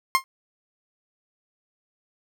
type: tone with exponential decay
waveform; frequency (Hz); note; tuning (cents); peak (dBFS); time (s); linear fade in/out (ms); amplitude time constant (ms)
30% pulse; 1062; C6; +25; -10; 0.15-0.24; 0; 18
effects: none